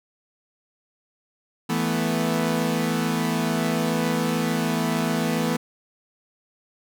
sawtooth chord, E suspended fourth, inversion none, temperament equal, 164.81 / 220 / 246.9 Hz, E3 / A3 / B3, 0 / 0 / 0 cents, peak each -22 dBFS, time 1.69-5.57 s, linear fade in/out 10 ms, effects none

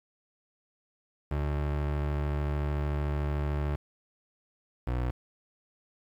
30% pulse tone pair in turn, 73.42 / 61.74 Hz, D2 / B1, 0 / 0 cents, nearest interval minor third, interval 300 cents, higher first, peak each -25 dBFS, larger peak neither, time 1.31-3.76 / 4.87-5.11 s, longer first, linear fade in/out 5 ms, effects low-pass 2000 Hz 12 dB/octave + 9-bit

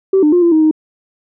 sine tone with pitch steps, 384.7 / 300.7 / 353.8 / 341.3 / 314.4 / 311.5 Hz, G4 / D4 / F4 / F4 / D#4 / D#4, -33 / +41 / +23 / -40 / +18 / +2 cents, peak -6 dBFS, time 0.13-0.712 s, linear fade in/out 5 ms, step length 97 ms, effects tanh soft clip ceiling -3 dBFS

